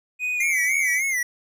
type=tone with pitch glide; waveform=triangle; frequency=2489 to 2269 Hz; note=D#7 to C#7; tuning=0 to +40 cents; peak=-21 dBFS; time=0.19-1.02 s; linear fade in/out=50 ms; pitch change=-160 cents; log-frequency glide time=0.34-0.56 s
type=tone with vibrato; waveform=square; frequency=2061 Hz; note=C7; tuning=27 cents flat; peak=-22 dBFS; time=0.4-1.23 s; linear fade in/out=5 ms; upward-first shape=sine; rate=3.4 Hz; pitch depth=110 cents each way
effects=none